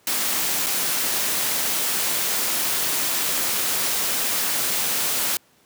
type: noise with dropouts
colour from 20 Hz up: white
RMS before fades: -23 dBFS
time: 0.07-5.37 s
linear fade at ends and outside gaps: 1 ms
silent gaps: 0.663-0.667 s
effects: pink hiss -58 dBFS RMS until 5.65 s + high-pass 150 Hz 12 dB/octave